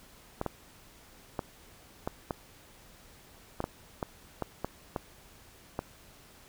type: clicks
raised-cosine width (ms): 1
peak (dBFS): -17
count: 12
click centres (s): 0.414 / 0.463 / 1.392 / 2.075 / 2.308 / 3.604 / 3.641 / 4.028 / 4.423 / 4.646 / 4.962 / 5.791
effects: pink hiss -56 dBFS RMS until 6.48 s